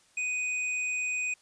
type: tone with hard clipping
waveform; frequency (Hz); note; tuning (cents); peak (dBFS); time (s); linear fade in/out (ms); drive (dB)
sine; 2492; D#7; +2; -30; 0.17-1.34; 5; 12
effects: white hiss -63 dBFS RMS until 1.41 s + resampled to 22050 Hz